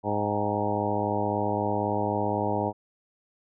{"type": "harmonic tone with a mistuned harmonic", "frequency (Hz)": 103.83, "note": "G#2", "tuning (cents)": 0, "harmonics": [1, 2, 3, 4, 5, 6, 7, 8, 9], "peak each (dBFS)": [-33, -33, -33, -33, -33, -33, -33, -33, -33], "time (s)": [0.03, 2.73], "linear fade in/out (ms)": 50, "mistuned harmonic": 7, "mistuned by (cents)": 61, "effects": []}